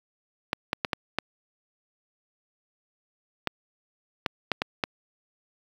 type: clicks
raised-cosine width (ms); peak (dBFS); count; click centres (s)
0.3; -8; 10; 0.531 / 0.731 / 0.848 / 0.932 / 1.186 / 3.473 / 4.262 / 4.517 / 4.619 / 4.838
effects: high-pass 100 Hz 12 dB/octave + 7-bit